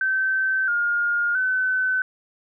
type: tone with pitch steps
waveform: sine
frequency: 1543 / 1419 / 1516 Hz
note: G6 / F6 / F#6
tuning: -28 / +27 / +42 cents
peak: -19 dBFS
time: 0.01-2.02 s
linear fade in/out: 2 ms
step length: 670 ms
effects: none